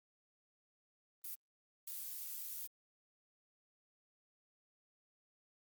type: noise bursts at uneven times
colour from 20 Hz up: violet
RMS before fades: -45 dBFS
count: 2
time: 1.24-1.35 / 1.87-2.67 s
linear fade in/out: 5 ms
effects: Opus 32 kbps